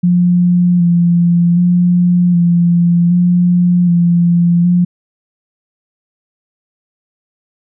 sine tone with vibrato, 174.61 Hz, F3, in tune, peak -7 dBFS, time 0.03-4.85 s, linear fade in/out 10 ms, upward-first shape square, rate 0.65 Hz, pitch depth 22 cents each way, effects none

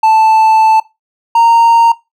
triangle tone pair in turn, 880 / 925.1 Hz, A5 / A#5, 0 / -13 cents, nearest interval minor second, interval 87 cents, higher second, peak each -3 dBFS, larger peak neither, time 0.03-0.8 / 1.35-1.92 s, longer first, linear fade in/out 5 ms, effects noise-tail reverb RT60 0.2 s tail -18 dB re dry

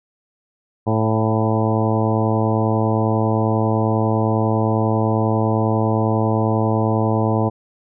harmonic tone with a mistuned harmonic, 110 Hz, A2, in tune, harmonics 1 / 2 / 3 / 4 / 5 / 6 / 7 / 8 / 9, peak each -19 / -22 / -24 / -25 / -26 / -27 / -27 / -28 / -29 dBFS, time 0.86-7.5 s, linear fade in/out 20 ms, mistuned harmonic 6, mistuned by +20 cents, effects none

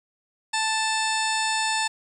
harmonic tone with a mistuned harmonic, 880 Hz, A5, in tune, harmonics 1 / 2 / 3 / 4 / 5 / 6 / 8 / 9 / 10, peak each -26 / -29 / -31 / -32 / -33 / -34 / -35 / -36 / -36 dBFS, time 0.53-1.88 s, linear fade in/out 10 ms, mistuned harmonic 4, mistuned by +44 cents, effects 9-bit

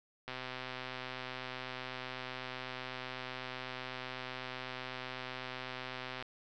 click train, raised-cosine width 0.3 ms, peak -25 dBFS, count 762, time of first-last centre 0.28-6.225 s, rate 128 Hz, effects resampled to 16000 Hz + 11-bit

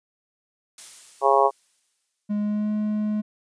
blue noise with exponential decay, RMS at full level -37 dBFS, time 0.78-2.35 s, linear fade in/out 2 ms, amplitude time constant 340 ms
harmonic tone, 137.2 Hz, C#3, 17 cents flat, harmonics 3 / 4 / 5 / 6 / 7 / 8, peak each -22 / -22 / -22 / -22 / -22 / -22 dBFS, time 1.21-1.51 s, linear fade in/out 50 ms
triangle tone with pitch glide, 207.7 to 211.8 Hz, G#3 to G#3, 0 to +34 cents, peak -20 dBFS, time 2.29-3.22 s, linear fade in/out 20 ms, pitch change +34 cents, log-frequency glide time 2.39-2.71 s
effects resampled to 22050 Hz

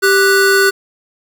square tone pair together, 392 / 1480 Hz, G4 / F#6, 0 / 0 cents, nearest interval octave + major seventh, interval 2300 cents, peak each -12 dBFS, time 0.02-0.71 s, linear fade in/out 20 ms, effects 7-bit

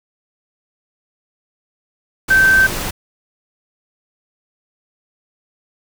sine tone in noise, 1551 Hz, G6, 19 cents flat, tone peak -8 dBFS, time 2.3-2.67 s, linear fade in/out 10 ms, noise pink, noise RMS -23 dBFS, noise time 2.28-2.91 s, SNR +12 dB, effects none

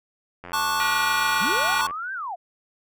click train, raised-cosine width 0.5 ms, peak -23 dBFS, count 131, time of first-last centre 0.44-1.909 s, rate 88.5 Hz
square chord, D major seventh, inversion second, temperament just, 881 / 1101.2 / 1174.7 / 1468.3 Hz, A5 / C#6 / D6 / F#6, +2 / -12 / 0 / -14 cents, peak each -28 / -27 / -30 / -29 dBFS, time 0.53-1.87 s, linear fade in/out 5 ms
harmonic tone, 480.3 Hz, B4, 48 cents flat, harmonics 3 / 4 / 5 / 6 / 7 / 8, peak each -27 / -32 / -30 / -40 / -35 / -39 dBFS, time 0.8-1.81 s, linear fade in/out 0 ms
sine linear two-way sweep, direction up then down, 143.7 to 1600 to 649 Hz, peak -28 dBFS, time 1.4-2.36 s, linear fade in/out 20 ms, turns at 2.13 s
effects none

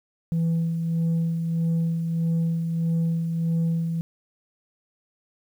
sine tone with tremolo, 165.6 Hz, E3, 8 cents sharp, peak -17 dBFS, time 0.32-4.01 s, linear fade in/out 0 ms, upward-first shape sine, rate 1.6 Hz, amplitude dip 50%, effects tanh soft clip ceiling -19 dBFS + 9-bit

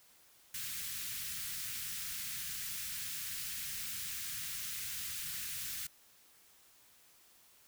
white band-stop noise, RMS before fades -41 dBFS, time 0.54-5.87 s, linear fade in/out 5 ms, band 190 to 1500 Hz, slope 24 dB/octave, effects white hiss -64 dBFS RMS until 7.67 s

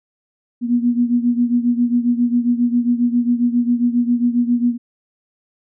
sine beating tone pair, 239 / 246.4 Hz, A#3 / B3, +43 / -4 cents, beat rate 7.4 Hz, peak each -15 / -19 dBFS, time 0.61-4.78 s, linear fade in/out 50 ms, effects none

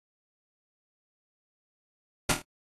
pink noise with echo, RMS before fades -22 dBFS, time 2.29-2.32 s, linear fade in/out 5 ms, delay 25 ms, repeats 4, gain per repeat -6 dB, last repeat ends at 2.42 s, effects AAC 32 kbps

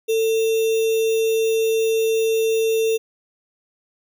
sine tone with sample-and-hold, 447.2 Hz, A4, 28 cents sharp, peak -16 dBFS, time 0.08-2.98 s, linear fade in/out 20 ms, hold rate 3150 Hz, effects none

